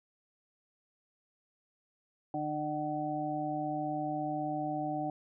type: harmonic tone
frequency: 150.9 Hz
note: D3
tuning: 47 cents sharp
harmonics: 1 / 2 / 4 / 5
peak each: -42 / -36 / -40 / -35 dBFS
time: 2.34-5.1 s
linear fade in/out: 2 ms
effects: none